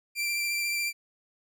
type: tone with vibrato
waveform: sawtooth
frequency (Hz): 2358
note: D7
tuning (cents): +6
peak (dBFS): -24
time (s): 0.15-0.93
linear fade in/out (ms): 50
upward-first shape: sine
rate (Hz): 14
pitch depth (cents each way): 17
effects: none